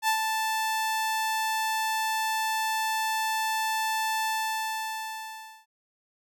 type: tone with ADSR envelope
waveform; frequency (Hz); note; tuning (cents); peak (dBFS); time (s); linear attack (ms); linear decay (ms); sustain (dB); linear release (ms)
sawtooth; 880; A5; 0; -17; 0.02-5.66; 60; 88; -5; 1400
effects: none